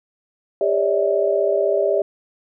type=tone cluster; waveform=sine; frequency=400.8 / 545 / 581 / 641 Hz; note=G4 / C#5 / D5 / E5; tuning=+38 / -29 / -19 / -49 cents; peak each=-20 / -27 / -20 / -21 dBFS; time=0.61-2.02 s; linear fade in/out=2 ms; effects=none